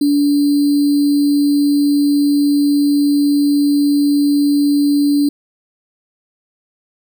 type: tone with sample-and-hold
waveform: sine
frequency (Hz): 288.2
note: D4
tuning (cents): -33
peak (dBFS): -10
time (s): 0.01-5.29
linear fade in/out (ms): 5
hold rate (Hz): 4410
effects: none